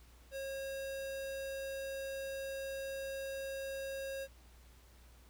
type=tone; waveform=square; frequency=542 Hz; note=C#5; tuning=39 cents flat; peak=-40 dBFS; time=0.31-4.28 s; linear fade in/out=50 ms; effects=added 60 Hz sine -58 dBFS peak until 5.29 s + pink hiss -65 dBFS RMS until 5.29 s